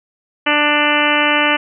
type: harmonic tone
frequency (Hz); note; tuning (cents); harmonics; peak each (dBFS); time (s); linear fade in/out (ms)
295.7; D4; +12; 1 / 2 / 3 / 4 / 5 / 6 / 7 / 8 / 9 / 10; -21 / -21 / -21 / -21 / -21 / -21 / -21 / -21 / -21 / -21; 0.46-1.57; 10
effects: none